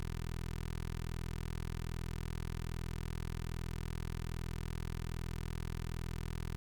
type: tone with notch filter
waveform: 15% pulse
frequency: 41.24 Hz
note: E1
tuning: 2 cents sharp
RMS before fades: -40 dBFS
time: 0-6.56 s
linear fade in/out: 0 ms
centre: 590 Hz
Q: 1.1
effects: none